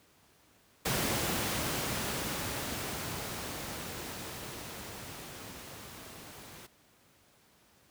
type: noise with level ramp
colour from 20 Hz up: pink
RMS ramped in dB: -30 to -49 dBFS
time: 0.85-6.67 s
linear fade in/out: 10 ms
effects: pink hiss -64 dBFS RMS until 7.9 s + high-pass 80 Hz 12 dB/octave